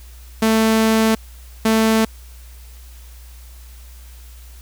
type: tone bursts at uneven times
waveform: sawtooth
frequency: 221.7 Hz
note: A3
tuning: 13 cents sharp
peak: -9 dBFS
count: 2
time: 0.42-1.15 / 1.65-2.05 s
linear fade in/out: 5 ms
effects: added 60 Hz sine -37 dBFS peak until 4.61 s + white hiss -48 dBFS RMS until 4.61 s